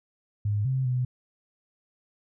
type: tone with pitch steps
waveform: sine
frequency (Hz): 103.6 / 131.6 / 125.9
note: G#2 / C3 / B2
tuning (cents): -4 / +10 / +34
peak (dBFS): -23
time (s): 0.45-1.05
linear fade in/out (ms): 5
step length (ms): 200
effects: none